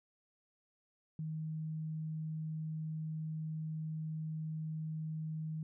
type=tone; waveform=sine; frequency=157.2 Hz; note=D#3; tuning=18 cents sharp; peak=-37 dBFS; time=1.19-5.63 s; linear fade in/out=2 ms; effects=none